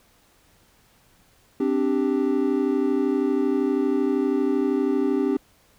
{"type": "chord", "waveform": "triangle", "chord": "C suspended second", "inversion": "none", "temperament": "just", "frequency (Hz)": [261.6, 294.3, 392.4], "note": ["C4", "D4", "G4"], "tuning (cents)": [0, 4, 2], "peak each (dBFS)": -22, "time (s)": [1.6, 5.37], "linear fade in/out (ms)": 5, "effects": ["pink hiss -59 dBFS RMS until 5.78 s"]}